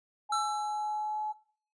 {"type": "tone with pitch glide", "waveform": "sine", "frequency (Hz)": [840, 853.2], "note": ["G#5", "G#5"], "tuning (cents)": [19, 46], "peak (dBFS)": -31, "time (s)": [0.29, 1.33], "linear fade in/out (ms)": 20, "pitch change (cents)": 27, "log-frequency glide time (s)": [0.61, 1.2]}
{"type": "tone with exponential decay", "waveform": "square", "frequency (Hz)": 1335, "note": "E6", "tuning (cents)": 22, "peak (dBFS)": -28, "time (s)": [0.32, 1.34], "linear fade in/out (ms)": 5, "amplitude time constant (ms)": 220}
{"effects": ["noise-tail reverb RT60 0.5 s tail -19 dB re dry", "resampled to 22050 Hz"]}